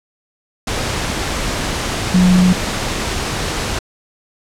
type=tone in noise; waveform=sine; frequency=182.1 Hz; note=F#3; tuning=27 cents flat; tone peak=-8 dBFS; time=2.14-2.53 s; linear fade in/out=5 ms; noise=pink; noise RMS=-20 dBFS; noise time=0.67-3.79 s; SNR=+9 dB; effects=low-pass 8000 Hz 12 dB/octave